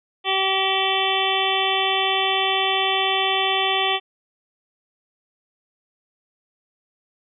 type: harmonic tone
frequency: 384.3 Hz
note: G4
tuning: 34 cents flat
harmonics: 1 / 2 / 3 / 5 / 6 / 7 / 8 / 9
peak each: -27 / -24 / -28 / -29 / -29 / -28 / -25 / -26 dBFS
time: 0.24-4 s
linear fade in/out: 50 ms
effects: none